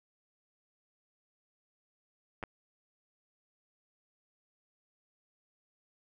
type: clicks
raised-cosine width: 0.5 ms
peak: -26 / -22 dBFS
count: 2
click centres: 2.428 / 2.437 s
effects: none